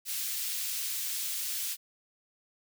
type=high-pass noise; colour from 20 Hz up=white; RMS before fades=-34 dBFS; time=0.05-1.77 s; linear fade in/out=50 ms; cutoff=2700 Hz; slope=12 dB/octave; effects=none